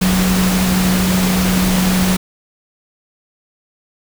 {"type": "tone in noise", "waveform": "sine", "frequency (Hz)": 185, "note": "F#3", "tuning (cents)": 0, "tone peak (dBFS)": -13, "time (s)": [0.01, 2.17], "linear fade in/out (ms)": 10, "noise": "pink", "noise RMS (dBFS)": -19, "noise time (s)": [0.01, 2.17], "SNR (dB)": 3, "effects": []}